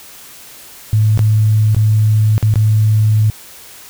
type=tone with dropouts; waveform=sine; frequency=107.8 Hz; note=A2; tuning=35 cents flat; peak=-8 dBFS; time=0.93-3.3 s; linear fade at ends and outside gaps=0 ms; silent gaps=1.175-1.192 / 1.747-1.765 / 2.38-2.427 / 2.539-2.557 s; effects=white hiss -37 dBFS RMS until 3.89 s